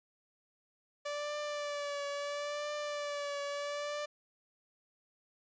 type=tone with vibrato; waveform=sawtooth; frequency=581 Hz; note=D5; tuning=19 cents flat; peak=-32 dBFS; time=1.05-4.06 s; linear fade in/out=10 ms; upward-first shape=triangle; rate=0.74 Hz; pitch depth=39 cents each way; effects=resampled to 16000 Hz